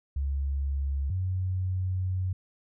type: tone pair in turn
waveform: sine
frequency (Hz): 69.3 / 92.67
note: C#2 / F#2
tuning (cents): 0 / +3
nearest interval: perfect fourth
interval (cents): 503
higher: second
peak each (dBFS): -26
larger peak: neither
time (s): 0.16-1.1 / 1.1-2.33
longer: second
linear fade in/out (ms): 5
effects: none